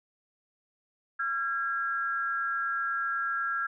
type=tone pair together; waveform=sine; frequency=1366.1 / 1638 Hz; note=F6 / G#6; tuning=-39 / -24 cents; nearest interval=minor third; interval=315 cents; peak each=-30 / -31 dBFS; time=1.19-3.67 s; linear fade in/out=10 ms; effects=none